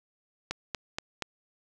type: click train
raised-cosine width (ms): 0.2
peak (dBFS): -14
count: 4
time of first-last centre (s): 0.51-1.223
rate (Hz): 4.21
effects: none